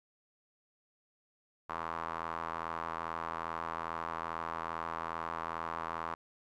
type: tone with band-pass filter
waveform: sawtooth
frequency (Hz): 82.41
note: E2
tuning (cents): 0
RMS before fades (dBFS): -39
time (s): 1.69-6.15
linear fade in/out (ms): 10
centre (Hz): 1100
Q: 3.4
effects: none